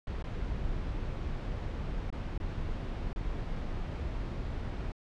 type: noise with dropouts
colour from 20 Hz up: brown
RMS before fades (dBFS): -35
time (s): 0.07-4.92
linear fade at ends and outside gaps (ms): 2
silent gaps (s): 0.226-0.24 / 2.103-2.125 / 2.378-2.4 / 3.131-3.16
effects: low-pass 4000 Hz 12 dB/octave